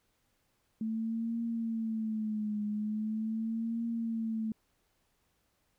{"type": "tone with vibrato", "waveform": "sine", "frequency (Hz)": 220, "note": "A3", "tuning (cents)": 0, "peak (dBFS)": -31, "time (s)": [0.81, 4.52], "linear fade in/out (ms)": 2, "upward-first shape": "triangle", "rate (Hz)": 0.41, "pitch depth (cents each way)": 94, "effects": ["pink hiss -75 dBFS RMS until 5.78 s"]}